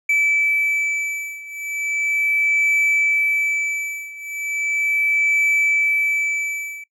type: beating tone pair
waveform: triangle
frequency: 2310 / 2310.37 Hz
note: D7 / D7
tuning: -29 / -29 cents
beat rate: 0.37 Hz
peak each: -18 / -20 dBFS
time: 0.09-6.84 s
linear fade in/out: 5 ms
effects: noise-tail reverb RT60 0.1 s tail -21 dB re dry